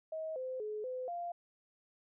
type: tone with pitch steps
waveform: sine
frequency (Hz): 635 / 515 / 425.6 / 509 / 695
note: D#5 / C5 / G#4 / C5 / F5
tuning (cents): +35 / -28 / +42 / -48 / -9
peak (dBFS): -37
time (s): 0.12-1.32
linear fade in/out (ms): 5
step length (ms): 240
effects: none